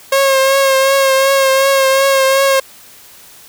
sawtooth tone with vibrato, 540 Hz, C#5, 45 cents flat, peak -5 dBFS, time 0.12-2.6 s, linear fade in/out 5 ms, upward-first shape triangle, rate 2.7 Hz, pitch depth 34 cents each way, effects white hiss -40 dBFS RMS until 3.48 s

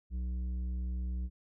sine tone with tanh clipping, 61.9 Hz, B1, 5 cents sharp, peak -34 dBFS, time 0.1-1.3 s, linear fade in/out 50 ms, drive 8 dB, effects none

